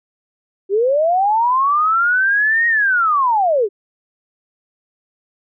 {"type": "linear two-way sweep", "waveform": "sine", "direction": "up then down", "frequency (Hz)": [374.8, 1884, 374.8], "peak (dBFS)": -12, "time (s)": [0.69, 3.69], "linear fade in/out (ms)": 50, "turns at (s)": 2.67, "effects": []}